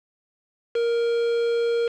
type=tone with quantisation; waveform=triangle; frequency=467.6 Hz; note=A#4; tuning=5 cents sharp; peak=-18 dBFS; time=0.75-1.88 s; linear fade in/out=5 ms; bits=5; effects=low-pass 3000 Hz 12 dB/octave